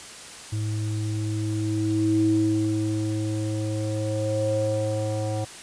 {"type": "tone with low-pass filter sweep", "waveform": "square", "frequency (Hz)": 107.3, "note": "A2", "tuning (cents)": -43, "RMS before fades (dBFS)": -25, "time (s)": [0.52, 5.45], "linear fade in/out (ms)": 10, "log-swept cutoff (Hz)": [220, 660], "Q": 8, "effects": ["white hiss -41 dBFS RMS until 5.62 s", "resampled to 22050 Hz"]}